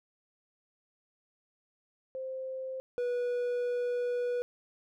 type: tone pair in turn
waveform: sine / triangle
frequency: 523.3 / 488.1 Hz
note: C5 / B4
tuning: 0 / -20 cents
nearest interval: minor second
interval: 120 cents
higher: first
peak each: -35 / -27 dBFS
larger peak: second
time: 2.15-2.8 / 2.98-4.42 s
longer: second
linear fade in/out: 0 ms
effects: none